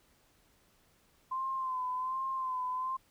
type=tone with vibrato; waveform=sine; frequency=1034 Hz; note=C6; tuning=21 cents flat; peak=-32 dBFS; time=1.31-2.97 s; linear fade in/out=10 ms; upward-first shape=sine; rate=1.3 Hz; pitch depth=47 cents each way; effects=pink hiss -68 dBFS RMS until 3.1 s